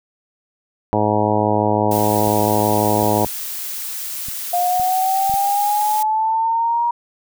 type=harmonic tone; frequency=105.8 Hz; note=G#2; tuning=33 cents sharp; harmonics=1 / 2 / 3 / 4 / 5 / 6 / 7 / 8 / 9; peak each=-23 / -23 / -23 / -23 / -23 / -23 / -23 / -23 / -23 dBFS; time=0.93-3.25 s; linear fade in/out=0 ms
type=noise; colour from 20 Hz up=blue; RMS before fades=-27 dBFS; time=1.91-6.03 s; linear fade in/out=5 ms
type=clicks; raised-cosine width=5 ms; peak=-23 dBFS; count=7; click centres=2.274 / 3.033 / 3.261 / 4.285 / 4.798 / 5.297 / 5.34 s
type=linear sweep; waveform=sine; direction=up; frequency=704 to 952 Hz; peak=-15 dBFS; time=4.53-6.91 s; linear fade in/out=5 ms
effects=none